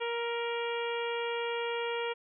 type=harmonic tone with a mistuned harmonic; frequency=470 Hz; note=A#4; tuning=14 cents sharp; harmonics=1 / 2 / 3 / 4 / 5 / 6 / 7; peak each=-33 / -38 / -42 / -44 / -41 / -43 / -45 dBFS; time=0-2.14 s; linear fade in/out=20 ms; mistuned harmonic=3; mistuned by=-20 cents; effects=none